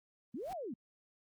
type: noise with exponential growth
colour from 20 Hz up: pink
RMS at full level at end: -50 dBFS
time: 0.32-0.53 s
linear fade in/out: 1 ms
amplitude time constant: 44 ms
type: linear two-way sweep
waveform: sine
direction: up then down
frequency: 196 to 791 to 196 Hz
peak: -39 dBFS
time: 0.34-0.74 s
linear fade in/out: 5 ms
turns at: 0.52 s
effects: Opus 48 kbps